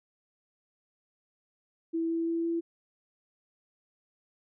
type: tone with pitch steps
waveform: sine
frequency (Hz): 329.2 / 331.1 / 333 / 335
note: E4 / E4 / E4 / E4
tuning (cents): -2 / +8 / +18 / +28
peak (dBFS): -27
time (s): 1.93-2.61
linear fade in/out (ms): 20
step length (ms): 170
effects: none